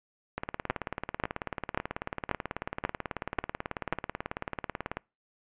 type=two click trains; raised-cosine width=0.5 ms; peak=-11 / -17 dBFS; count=7 / 85; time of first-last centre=0.7-3.926 / 0.38-4.97 s; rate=1.86 / 18.3 Hz; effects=noise-tail reverb RT60 0.3 s tail -26 dB re dry + resampled to 8000 Hz